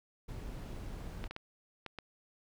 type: noise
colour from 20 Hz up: brown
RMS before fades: -43 dBFS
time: 0.28-1.28 s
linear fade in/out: 10 ms
type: clicks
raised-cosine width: 0.3 ms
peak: -26 dBFS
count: 5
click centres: 1.241 / 1.31 / 1.364 / 1.863 / 1.987 s
effects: none